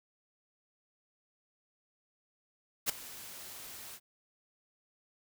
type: noise with ADSR envelope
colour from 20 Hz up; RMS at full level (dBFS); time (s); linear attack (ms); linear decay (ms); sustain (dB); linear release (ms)
white; -28; 2.86-4; 33; 9; -19; 56
effects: none